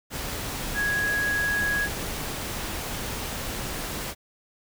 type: tone in noise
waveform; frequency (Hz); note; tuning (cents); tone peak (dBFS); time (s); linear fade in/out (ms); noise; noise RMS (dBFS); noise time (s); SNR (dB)
sine; 1661.2; G#6; 0; -23; 0.74-1.89; 50; pink; -32; 0.1-4.15; +6
effects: none

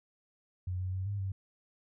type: tone with pitch steps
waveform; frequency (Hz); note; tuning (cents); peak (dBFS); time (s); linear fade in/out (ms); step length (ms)
sine; 91.1 / 92.6 / 94.1 / 101.2 / 96.3; F#2 / F#2 / F#2 / G#2 / G2; -26 / +2 / +30 / -44 / -30; -32; 0.67-1.32; 5; 130
effects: none

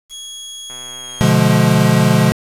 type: tone with pitch glide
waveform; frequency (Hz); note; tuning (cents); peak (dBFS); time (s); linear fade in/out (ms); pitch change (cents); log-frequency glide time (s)
25% pulse; 3322 to 3256; G#7 to G#7; 0 to -35; -24; 0.09-1.33; 50; -35; 0.82-1.17
type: click train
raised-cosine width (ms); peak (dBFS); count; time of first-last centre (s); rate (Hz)
0.5; -23; 106; 0.7-1.547; 124
type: chord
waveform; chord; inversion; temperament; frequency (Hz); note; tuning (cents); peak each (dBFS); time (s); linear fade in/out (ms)
square; B diminished seventh; none; equal with one note detuned; 123.47 / 146.83 / 174.61 / 212.4; B2 / D3 / F3 / Ab3; 0 / 0 / 0 / +39; -16; 1.21-2.32; 0
effects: resampled to 32000 Hz + 7-bit

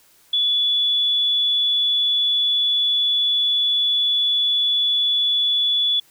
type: tone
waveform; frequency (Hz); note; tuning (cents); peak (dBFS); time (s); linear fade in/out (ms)
sine; 3431; A7; -44; -16; 0.33-6; 5
effects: white hiss -55 dBFS RMS until 6.1 s

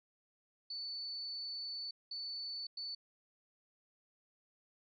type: tone bursts at uneven times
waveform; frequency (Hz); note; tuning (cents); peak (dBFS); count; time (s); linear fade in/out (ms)
sine; 4485; C#8; +19; -40; 3; 0.7-1.91 / 2.11-2.67 / 2.77-2.95; 5
effects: none

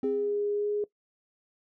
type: tone with exponential decay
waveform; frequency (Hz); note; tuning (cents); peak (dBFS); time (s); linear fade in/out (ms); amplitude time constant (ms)
triangle; 261.6; C4; 0; -26; 0.03-0.54; 2; 110
type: tone with pitch glide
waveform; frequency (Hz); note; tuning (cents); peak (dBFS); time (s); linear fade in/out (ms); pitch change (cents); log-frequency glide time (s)
sine; 411.3 to 415.1; G#4 to G#4; -17 to -1; -26; 0.04-0.84; 2; +16; 0.53-0.69
effects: noise-tail reverb RT60 0.1 s tail -19 dB re dry

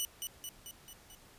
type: tone with echo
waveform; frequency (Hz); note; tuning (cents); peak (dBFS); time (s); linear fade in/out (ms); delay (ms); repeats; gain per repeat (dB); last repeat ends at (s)
10% pulse; 2960; F#7; 0; -24; 0-0.05; 0; 220; 5; -4; 1.15
effects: pink hiss -59 dBFS RMS until 1.38 s + resampled to 32000 Hz

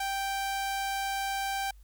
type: tone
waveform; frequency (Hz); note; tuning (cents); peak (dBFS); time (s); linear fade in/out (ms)
sawtooth; 784; G5; 0; -26; 0-1.71; 5
effects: added 50 Hz sine -50 dBFS peak until 1.83 s + white hiss -69 dBFS RMS until 1.83 s

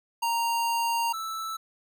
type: tone pair in turn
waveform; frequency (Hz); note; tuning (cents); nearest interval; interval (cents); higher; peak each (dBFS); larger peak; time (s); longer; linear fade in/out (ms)
square; 930 / 1317.5; A#5 / E6; -4 / -1; tritone; 603; second; -25 / -32; first; 0.22-1.13 / 1.13-1.57; first; 10
effects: none

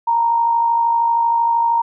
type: tone with amplitude modulation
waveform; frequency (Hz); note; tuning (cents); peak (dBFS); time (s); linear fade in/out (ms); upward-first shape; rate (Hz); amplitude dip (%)
sine; 930; A#5; -4; -11; 0.07-1.82; 10; sine; 52.9; 40
effects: none

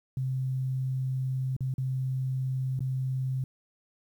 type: tone with dropouts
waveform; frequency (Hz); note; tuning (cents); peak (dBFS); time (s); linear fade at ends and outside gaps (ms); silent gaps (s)
sine; 130.81; C3; 0; -27; 0.17-3.44; 2; 1.565-1.606 / 1.74-1.781 / 2.792-2.805
effects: 10-bit

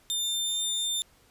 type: tone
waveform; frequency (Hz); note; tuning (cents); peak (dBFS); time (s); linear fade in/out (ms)
sawtooth; 3601; A7; +39; -24; 0.1-1.02; 0
effects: pink hiss -61 dBFS RMS until 1.3 s + resampled to 32000 Hz

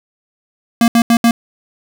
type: tone bursts at uneven times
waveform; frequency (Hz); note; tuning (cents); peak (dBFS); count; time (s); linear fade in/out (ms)
square; 233.1; A#3; 0; -8; 4; 0.81-0.88 / 0.95-1.02 / 1.1-1.17 / 1.24-1.31; 2
effects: none

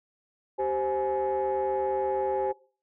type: tone cluster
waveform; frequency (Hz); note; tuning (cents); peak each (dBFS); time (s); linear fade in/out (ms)
sine; 388.8 / 524 / 841; G4 / C5 / G#5; -14 / +2 / +22; -28; 0.58-2.53; 20
effects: noise-tail reverb RT60 0.4 s tail -21 dB re dry + tanh soft clip ceiling -20 dBFS

